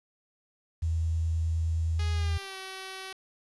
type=tone with vibrato; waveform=sine; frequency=81.7 Hz; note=E2; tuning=15 cents flat; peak=-25 dBFS; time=0.82-2.38 s; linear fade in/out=10 ms; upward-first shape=sine; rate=9.6 Hz; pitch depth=9 cents each way
type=tone with pitch glide; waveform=5% pulse; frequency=415.1 to 380.6 Hz; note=G#4 to F#4; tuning=-1 to +49 cents; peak=-27 dBFS; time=1.99-3.13 s; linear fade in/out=5 ms; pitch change=-150 cents; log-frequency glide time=2.12-2.57 s
effects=resampled to 22050 Hz + 9-bit